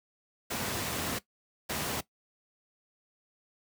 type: noise bursts at uneven times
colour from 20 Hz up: pink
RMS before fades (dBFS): -33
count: 2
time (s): 0.5-1.19 / 1.69-2.01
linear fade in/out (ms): 10
effects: noise-tail reverb RT60 0.1 s tail -17 dB re dry + high-pass 100 Hz 12 dB/octave